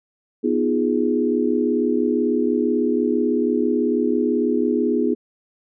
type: chord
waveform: sine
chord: F half-diminished seventh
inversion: second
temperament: equal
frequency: 246.9 / 311.1 / 349.2 / 415.3 Hz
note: Cb4 / Eb4 / F4 / Ab4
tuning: 0 / 0 / 0 / 0 cents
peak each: -21 / -23 / -24 / -22 dBFS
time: 0.43-5.15 s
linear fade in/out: 20 ms
effects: none